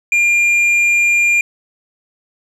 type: tone with tanh clipping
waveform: triangle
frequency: 2400 Hz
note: D7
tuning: 37 cents sharp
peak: -11 dBFS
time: 0.12-1.41 s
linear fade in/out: 2 ms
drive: 9 dB
effects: none